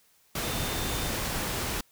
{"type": "tone in noise", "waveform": "sine", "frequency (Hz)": 3600, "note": "A7", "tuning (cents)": 39, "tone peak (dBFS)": -41, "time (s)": [0.43, 1.09], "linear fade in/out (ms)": 5, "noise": "pink", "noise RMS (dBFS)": -31, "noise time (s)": [0.35, 1.81], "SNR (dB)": -13, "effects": ["white hiss -64 dBFS RMS until 1.91 s"]}